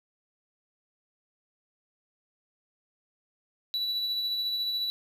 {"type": "tone with tremolo", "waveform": "triangle", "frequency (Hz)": 3943, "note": "B7", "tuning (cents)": -4, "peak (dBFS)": -25, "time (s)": [3.74, 4.9], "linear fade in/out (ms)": 0, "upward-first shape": "sine", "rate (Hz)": 14, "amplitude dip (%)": 30, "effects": []}